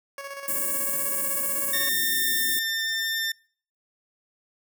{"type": "tone with tremolo", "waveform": "15% pulse", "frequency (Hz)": 556, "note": "C#5", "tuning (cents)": 5, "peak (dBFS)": -27, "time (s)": [0.18, 1.89], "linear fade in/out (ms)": 2, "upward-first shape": "square", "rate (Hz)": 16, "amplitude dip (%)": 45}
{"type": "band-stop noise", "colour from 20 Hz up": "white", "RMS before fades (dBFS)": -27, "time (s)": [0.48, 2.59], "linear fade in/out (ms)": 0, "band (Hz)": [380, 7500], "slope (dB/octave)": 48}
{"type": "tone with pitch glide", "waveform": "20% pulse", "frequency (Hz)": [1817, 1798.2], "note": ["A#6", "A6"], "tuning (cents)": [-45, 37], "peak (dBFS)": -20, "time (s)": [1.73, 3.32], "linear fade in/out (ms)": 5, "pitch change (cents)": -18, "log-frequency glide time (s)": [1.84, 2.51]}
{"effects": ["noise-tail reverb RT60 0.5 s tail -26 dB re dry", "high-pass 200 Hz 12 dB/octave"]}